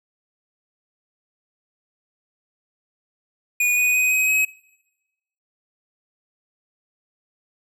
square tone with pitch steps, 2457 / 2480 / 2503 / 2526 / 2550 Hz, D#7 / D#7 / D#7 / D#7 / D#7, -22 / -6 / +10 / +26 / +42 cents, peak -17 dBFS, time 3.6-4.45 s, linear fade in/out 5 ms, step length 170 ms, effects noise-tail reverb RT60 1.0 s tail -24 dB re dry

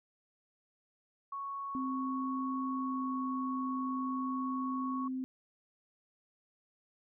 sine tone, 1108.7 Hz, C#6, in tune, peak -37 dBFS, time 1.32-5.08 s, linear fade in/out 5 ms
sine tone with pitch glide, 261.6 to 259.2 Hz, C4 to C4, 0 to -16 cents, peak -34 dBFS, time 1.75-5.24 s, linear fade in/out 0 ms, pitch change -16 cents, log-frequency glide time 2.65-3.18 s
effects none

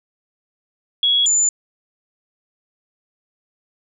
sine tone pair in turn, 3343 / 7051 Hz, G#7 / A8, +11 / +3 cents, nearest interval octave + minor second, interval 1292 cents, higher second, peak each -13 / -13 dBFS, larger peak neither, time 1.03-1.26 / 1.26-1.49 s, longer neither, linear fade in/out 2 ms, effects none

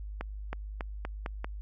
accelerating click train, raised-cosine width 0.5 ms, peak -20 dBFS, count 6, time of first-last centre 0.21-1.445 s, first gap 320 ms, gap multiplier 0.87, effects added 51 Hz sine -37 dBFS peak until 1.61 s

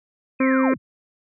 sine linear sweep, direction down, 2538 to 53.8 Hz, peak -26 dBFS, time 0.39-0.78 s, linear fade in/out 50 ms
harmonic tone, 263.2 Hz, C4, 10 cents sharp, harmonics 1 / 2 / 4 / 5 / 6 / 7 / 8 / 9, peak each -17 / -23 / -29 / -31 / -33 / -34 / -35 / -36 dBFS, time 0.4-0.74 s, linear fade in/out 5 ms
effects none

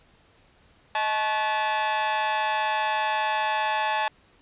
sawtooth tone with amplitude modulation, 864 Hz, A5, 32 cents flat, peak -15 dBFS, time 0.95-4.08 s, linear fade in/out 2 ms, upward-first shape sine, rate 235 Hz, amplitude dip 85%, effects pink hiss -59 dBFS RMS until 4.41 s + resampled to 8000 Hz

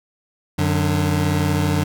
25% pulse tone pair together, 92.05 / 148.8 Hz, F#2 / D3, -8 / +23 cents, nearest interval minor sixth, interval 831 cents, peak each -16 dBFS, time 0.58-1.84 s, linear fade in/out 10 ms, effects none

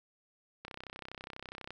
click train, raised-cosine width 0.3 ms, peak -27 dBFS, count 35, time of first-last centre 0.65-1.706 s, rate 32.2 Hz, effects 11-bit

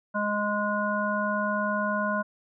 harmonic tone, 207.7 Hz, G#3, in tune, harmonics 1 / 3 / 5 / 7, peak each -30 / -30 / -30 / -30 dBFS, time 0.14-2.23 s, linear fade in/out 20 ms, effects none

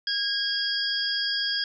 sine tone cluster, 1632 / 3288 / 4726 / 5090 Hz, G#6 / G#7 / D8 / D#8, -31 / -18 / +10 / +39 cents, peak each -30 dBFS, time 0.07-1.64 s, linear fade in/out 2 ms, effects none

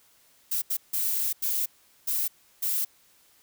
violet noise bursts at uneven times, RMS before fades -27 dBFS, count 6, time 0.51-0.62 / 0.7-0.77 / 0.93-1.33 / 1.42-1.66 / 2.07-2.28 / 2.62-2.85 s, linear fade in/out 10 ms, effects white hiss -61 dBFS RMS until 3.42 s

